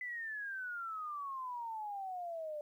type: exponential sweep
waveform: sine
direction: down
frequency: 2018 to 587.3 Hz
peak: -39 dBFS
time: 0.01-2.61 s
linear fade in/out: 2 ms
effects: 12-bit